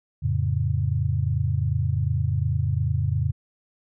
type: chord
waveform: sine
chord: F augmented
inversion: none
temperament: equal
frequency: 87.31 / 110 / 138.59 Hz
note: F2 / A2 / C#3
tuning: 0 / 0 / 0 cents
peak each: -25 dBFS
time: 0.22-3.32 s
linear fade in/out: 20 ms
effects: none